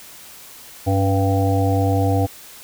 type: harmonic tone with a mistuned harmonic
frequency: 98 Hz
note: G2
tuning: in tune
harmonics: 1 / 3 / 5 / 7 / 8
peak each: -17 / -22 / -24 / -25 / -26 dBFS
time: 0.86-2.27 s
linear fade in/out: 20 ms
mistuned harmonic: 3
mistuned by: -62 cents
effects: white hiss -41 dBFS RMS until 2.63 s